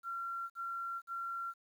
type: tone bursts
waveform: sine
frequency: 1369 Hz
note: F6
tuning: 35 cents flat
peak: -37 dBFS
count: 3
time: 0.03-1.54 s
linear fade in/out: 50 ms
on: 470 ms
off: 50 ms
effects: 11-bit